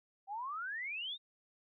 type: exponential sweep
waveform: sine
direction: up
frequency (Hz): 760 to 3778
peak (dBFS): -38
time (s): 0.27-1.18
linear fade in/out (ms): 50
effects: none